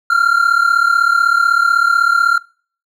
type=tone pair together; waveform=triangle; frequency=1366 / 1402 Hz; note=F6 / F6; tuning=-39 / +6 cents; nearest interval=unison; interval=45 cents; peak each=-11 dBFS; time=0.1-2.38 s; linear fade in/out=5 ms; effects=noise-tail reverb RT60 0.5 s tail -26 dB re dry